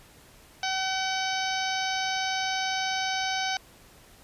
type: harmonic tone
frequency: 760 Hz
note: F#5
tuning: 46 cents sharp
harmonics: 1 / 2 / 3 / 4 / 5 / 6 / 7 / 8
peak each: -30 / -33 / -35 / -36 / -37 / -38 / -38 / -39 dBFS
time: 0.63-3.57 s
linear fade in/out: 2 ms
effects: pink hiss -54 dBFS RMS until 4.23 s + resampled to 32000 Hz